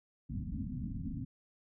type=low-pass noise; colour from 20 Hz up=white; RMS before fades=-39 dBFS; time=0.29-1.25 s; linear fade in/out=10 ms; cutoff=270 Hz; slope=96 dB/octave; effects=none